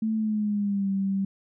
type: tone with pitch glide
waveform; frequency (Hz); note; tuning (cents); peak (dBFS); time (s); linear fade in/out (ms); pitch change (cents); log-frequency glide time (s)
sine; 220 to 194.87; A3 to G3; 0 to -10; -23; 0.02-1.25; 5; -210; 0.15-0.9
effects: none